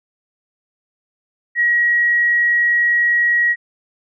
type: tone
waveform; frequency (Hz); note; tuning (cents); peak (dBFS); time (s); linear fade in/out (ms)
sine; 1905; A#6; +37; -12; 1.55-3.56; 50
effects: none